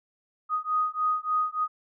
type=beating tone pair; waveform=sine; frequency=1244.5 / 1247.9 Hz; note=D#6 / D#6; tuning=0 / +5 cents; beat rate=3.4 Hz; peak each=-27 dBFS; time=0.49-1.68 s; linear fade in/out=50 ms; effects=none